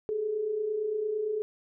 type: tone pair together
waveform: sine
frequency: 400.7 / 429.5 Hz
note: G4 / A4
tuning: +38 / -42 cents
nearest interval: minor second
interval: 120 cents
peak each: -37 / -28 dBFS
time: 0.09-1.42 s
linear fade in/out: 0 ms
effects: none